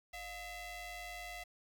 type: ring-modulated tone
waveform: sawtooth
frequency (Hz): 660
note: E5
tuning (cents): +2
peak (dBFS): -37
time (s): 0.13-1.44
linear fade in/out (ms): 10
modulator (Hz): 1370
effects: 11-bit